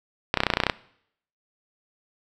clicks, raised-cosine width 0.3 ms, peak -3 dBFS, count 12, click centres 0.341 / 0.373 / 0.404 / 0.435 / 0.467 / 0.502 / 0.537 / 0.571 / 0.602 / 0.636 / 0.667 / 0.698 s, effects noise-tail reverb RT60 0.7 s tail -21 dB re dry

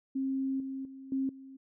sine tone with level steps, 267.5 Hz, C4, 38 cents sharp, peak -29 / -35 / -44 / -28 / -46 dBFS, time 0.15-1.57 s, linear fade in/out 10 ms, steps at 0.6 / 0.85 / 1.12 / 1.29 s, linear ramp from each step 2 ms, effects none

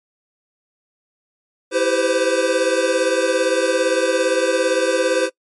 square chord, C major seventh, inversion first, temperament equal with one note detuned, 329.6 / 392 / 505.7 / 523.3 Hz, E4 / G4 / B4 / C5, 0 / 0 / +41 / 0 cents, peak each -25 / -24 / -20 / -21 dBFS, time 1.71-5.3 s, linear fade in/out 50 ms, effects noise-tail reverb RT60 0.1 s tail -22 dB re dry + MP3 48 kbps

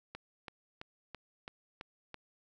click train, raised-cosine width 0.3 ms, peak -27 dBFS, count 7, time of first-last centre 0.15-2.143 s, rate 3.01 Hz, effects none

